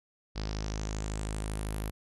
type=tone with low-pass filter sweep; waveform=sawtooth; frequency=52.7 Hz; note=G#1; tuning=26 cents sharp; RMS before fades=-35 dBFS; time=0.35-1.91 s; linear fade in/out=20 ms; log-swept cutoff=4800 to 12000 Hz; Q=4.6; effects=none